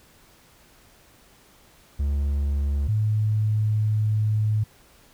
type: tone pair in turn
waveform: triangle / sine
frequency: 70.9 / 107.34 Hz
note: C#2 / A2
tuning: +40 / -42 cents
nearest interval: perfect fifth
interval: 718 cents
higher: second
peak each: -19 dBFS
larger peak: neither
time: 1.99-2.88 / 2.88-4.64 s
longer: second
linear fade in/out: 10 ms
effects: pink hiss -55 dBFS RMS until 5.13 s